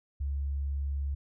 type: tone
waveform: sine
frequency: 69.9 Hz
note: C#2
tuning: 15 cents sharp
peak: -29 dBFS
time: 0.2-1.15 s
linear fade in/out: 10 ms
effects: none